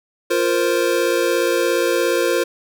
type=chord; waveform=square; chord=F suspended fourth; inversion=none; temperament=equal; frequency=349.2 / 466.2 / 523.3 Hz; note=F4 / Bb4 / C5; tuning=0 / 0 / 0 cents; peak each=-21 dBFS; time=0.3-2.44 s; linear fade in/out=10 ms; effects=none